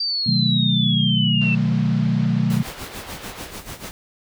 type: exponential sweep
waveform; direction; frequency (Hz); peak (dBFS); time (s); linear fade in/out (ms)
sine; down; 4699 to 2654; -20; 0-1.55; 5
type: chord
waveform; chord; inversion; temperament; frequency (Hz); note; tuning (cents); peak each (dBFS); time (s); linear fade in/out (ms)
sine; B dominant seventh; none; equal with one note detuned; 125.77 / 155.56 / 185 / 220; B2 / D#3 / F#3 / A3; +32 / 0 / 0 / 0; -22; 0.26-2.63; 10
type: band-pass noise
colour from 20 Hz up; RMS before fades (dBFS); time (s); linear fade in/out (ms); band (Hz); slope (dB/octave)
pink; -40; 1.41-3.51; 5; 360 to 4700; 24
type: noise with tremolo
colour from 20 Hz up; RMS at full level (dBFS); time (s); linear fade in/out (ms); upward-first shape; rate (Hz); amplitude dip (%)
pink; -32; 2.5-3.91; 0; sine; 6.8; 75
effects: none